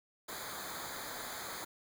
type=noise with comb filter; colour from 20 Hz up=pink; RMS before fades=-43 dBFS; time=0.28-1.65 s; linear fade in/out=10 ms; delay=0.36 ms; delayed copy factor=-0.9; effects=none